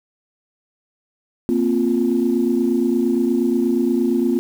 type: chord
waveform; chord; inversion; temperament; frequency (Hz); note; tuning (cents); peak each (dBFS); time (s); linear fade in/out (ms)
sine; Bb suspended second; none; equal; 233.1 / 261.6 / 349.2; Bb3 / C4 / F4; 0 / 0 / 0; -19; 1.49-4.39; 0
effects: tanh soft clip ceiling -7 dBFS + 7-bit